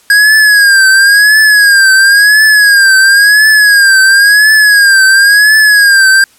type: tone with vibrato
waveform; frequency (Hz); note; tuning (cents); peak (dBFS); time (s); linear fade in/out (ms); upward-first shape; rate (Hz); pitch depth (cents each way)
square; 1639; G#6; -23; -3; 0.1-6.24; 2; triangle; 0.96; 110
effects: white hiss -45 dBFS RMS until 6.38 s + low-pass 12000 Hz 12 dB/octave